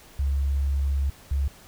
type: tone pair in turn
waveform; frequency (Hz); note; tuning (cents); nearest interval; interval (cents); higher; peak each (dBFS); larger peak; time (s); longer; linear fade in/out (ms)
sine; 69.3 / 69.3; C#2 / C#2; 0 / 0; unison; 0; neither; -21; neither; 0.19-1.1 / 1.31-1.48; first; 5
effects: pink hiss -50 dBFS RMS until 1.67 s